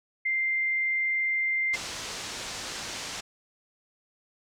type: tone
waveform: sine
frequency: 2093 Hz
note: C7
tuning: in tune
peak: -24 dBFS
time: 0.25-1.76 s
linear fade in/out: 10 ms
type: low-pass noise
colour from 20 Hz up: white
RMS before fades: -37 dBFS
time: 1.73-3.21 s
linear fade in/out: 10 ms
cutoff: 7000 Hz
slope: 24 dB/octave
effects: none